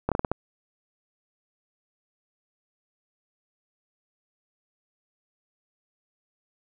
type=slowing click train; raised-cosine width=1 ms; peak=-10 dBFS; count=6; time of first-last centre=0.09-0.316 s; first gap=27 ms; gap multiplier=1.26; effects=none